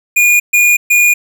square tone bursts, 2436 Hz, D#7, 37 cents flat, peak -7 dBFS, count 3, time 0.16-1.14 s, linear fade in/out 10 ms, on 240 ms, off 130 ms, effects none

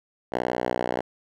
5% pulse tone with band-pass filter, 61.3 Hz, B1, 12 cents flat, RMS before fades -27 dBFS, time 0.32-1.01 s, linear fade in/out 5 ms, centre 700 Hz, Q 0.78, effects none

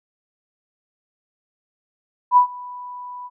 sine tone with ADSR envelope, 987.8 Hz, B5, in tune, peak -7 dBFS, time 2.31-3.3 s, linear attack 58 ms, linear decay 100 ms, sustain -24 dB, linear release 40 ms, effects none

